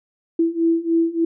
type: beating tone pair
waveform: sine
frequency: 329.6 / 333 Hz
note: E4 / E4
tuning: 0 / +18 cents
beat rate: 3.4 Hz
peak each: -20 / -18 dBFS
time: 0.39-1.25 s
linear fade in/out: 5 ms
effects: none